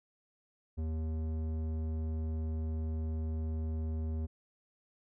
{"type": "tone with low-pass filter", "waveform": "square", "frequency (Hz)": 79.3, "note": "D#2", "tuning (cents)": 33, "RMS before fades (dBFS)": -35, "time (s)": [0.77, 4.27], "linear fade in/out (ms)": 20, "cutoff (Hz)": 390, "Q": 0.63, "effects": []}